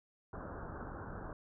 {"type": "low-pass noise", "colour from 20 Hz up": "pink", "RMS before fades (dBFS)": -45, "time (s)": [0.33, 1.33], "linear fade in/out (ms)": 2, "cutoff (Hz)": 1600, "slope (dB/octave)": 96, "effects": []}